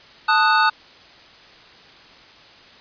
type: chord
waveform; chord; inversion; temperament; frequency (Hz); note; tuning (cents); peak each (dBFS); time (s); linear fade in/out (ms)
square; D# diminished; second; equal; 880 / 1244.5 / 1480; A5 / D#6 / F#6; 0 / 0 / 0; -19; 0.28-0.7; 10
effects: white hiss -46 dBFS RMS until 2.8 s + resampled to 11025 Hz